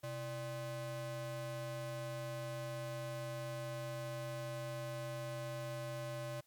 square ring-modulated tone, 230.6 Hz, A#3, 19 cents flat, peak -38 dBFS, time 0.03-6.41 s, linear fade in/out 10 ms, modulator 359 Hz, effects white hiss -73 dBFS RMS until 6.46 s + MP3 96 kbps

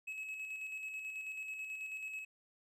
triangle tone with tremolo, 2573 Hz, E7, 43 cents flat, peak -38 dBFS, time 0.07-2.25 s, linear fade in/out 10 ms, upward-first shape square, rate 9.2 Hz, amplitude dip 35%, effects none

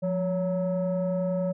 sine tone pair together, 176.39 / 560 Hz, F3 / C#5, +18 / +18 cents, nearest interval octave + minor sixth, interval 2000 cents, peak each -25 dBFS, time 0.02-1.53 s, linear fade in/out 20 ms, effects tanh soft clip ceiling -21 dBFS

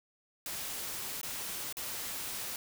white noise with dropouts, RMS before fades -39 dBFS, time 0.46-2.56 s, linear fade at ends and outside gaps 1 ms, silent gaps 1.214-1.231 / 1.726-1.769 s, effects none

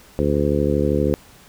harmonic tone, 72.7 Hz, D2, 17 cents flat, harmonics 1 / 2 / 3 / 4 / 5 / 6 / 7, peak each -24 / -24 / -24 / -24 / -24 / -24 / -24 dBFS, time 0.19-1.14 s, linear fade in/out 0 ms, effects pink hiss -48 dBFS RMS until 1.48 s

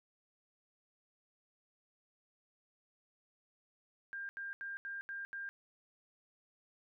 sine tone bursts, 1598 Hz, G6, 33 cents sharp, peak -40 dBFS, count 6, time 4.13-5.49 s, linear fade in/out 0 ms, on 160 ms, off 80 ms, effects none

